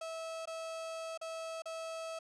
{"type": "tone with dropouts", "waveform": "35% pulse", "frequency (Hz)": 651, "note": "E5", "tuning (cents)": -22, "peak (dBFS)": -38, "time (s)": [0.01, 2.19], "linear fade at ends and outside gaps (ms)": 5, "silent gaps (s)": [[0.456, 0.473], [1.176, 1.213], [1.621, 1.656]], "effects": ["resampled to 22050 Hz"]}